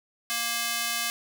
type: tone with high-pass filter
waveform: square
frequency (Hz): 234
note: A#3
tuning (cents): +7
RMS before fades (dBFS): -29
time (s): 0.3-1.1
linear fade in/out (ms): 0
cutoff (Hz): 1900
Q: 0.55
effects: none